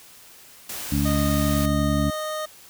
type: noise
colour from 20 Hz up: white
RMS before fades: -33 dBFS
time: 0.69-1.66 s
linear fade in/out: 5 ms
type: harmonic tone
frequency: 71.6 Hz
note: D2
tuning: 43 cents flat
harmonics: 1 / 2 / 3 / 4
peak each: -25 / -25 / -25 / -25 dBFS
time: 0.91-2.11 s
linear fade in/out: 20 ms
type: tone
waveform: 25% pulse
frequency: 618 Hz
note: D#5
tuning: 12 cents flat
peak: -23 dBFS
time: 1.05-2.46 s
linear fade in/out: 10 ms
effects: white hiss -48 dBFS RMS until 2.69 s